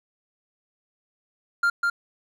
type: tone with echo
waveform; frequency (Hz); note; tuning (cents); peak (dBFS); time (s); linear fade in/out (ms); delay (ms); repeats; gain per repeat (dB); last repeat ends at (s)
triangle; 1396.9; F6; 0; -16; 1.63-1.7; 5; 200; 1; -2; 1.9
effects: none